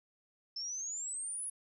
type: exponential sweep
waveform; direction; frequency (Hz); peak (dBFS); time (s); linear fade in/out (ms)
sine; up; 5274 to 10548; -37; 0.56-1.5; 5
effects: none

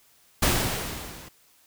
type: noise with level ramp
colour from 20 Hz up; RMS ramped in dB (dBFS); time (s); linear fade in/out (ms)
pink; -20 to -45; 0.42-1.29; 10
effects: white hiss -60 dBFS RMS until 1.66 s

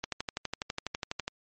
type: click train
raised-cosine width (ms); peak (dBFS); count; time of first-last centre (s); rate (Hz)
0.2; -15; 16; 0.04-1.28; 12.1
effects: MP3 32 kbps

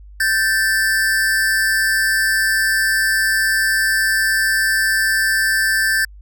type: tone pair together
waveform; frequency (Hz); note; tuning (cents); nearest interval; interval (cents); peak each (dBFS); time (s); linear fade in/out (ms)
square; 1561.2 / 1760; G6 / A6; -8 / 0; major second; 208; -18; 0.2-6.05; 5
effects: added 50 Hz sine -37 dBFS peak until 6.21 s

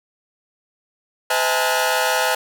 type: tone cluster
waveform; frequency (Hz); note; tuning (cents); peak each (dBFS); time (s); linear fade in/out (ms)
sawtooth; 509 / 643 / 823 / 889 / 1446; C5 / E5 / G#5 / A5 / F#6; -48 / -43 / -16 / +18 / -40; -20; 1.3-2.35; 5
effects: none

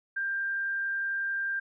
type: tone with frequency modulation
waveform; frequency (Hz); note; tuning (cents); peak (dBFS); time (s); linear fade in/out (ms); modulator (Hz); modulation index
sine; 1589; G6; +23; -28; 0.16-1.6; 10; 31.2; 0.27
effects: none

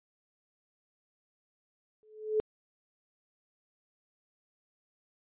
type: tone with exponential growth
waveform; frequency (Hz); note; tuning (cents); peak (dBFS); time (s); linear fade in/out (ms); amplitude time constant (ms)
sine; 430.9; A4; -36; -22; 2.03-2.4; 0; 80
effects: resampled to 8000 Hz

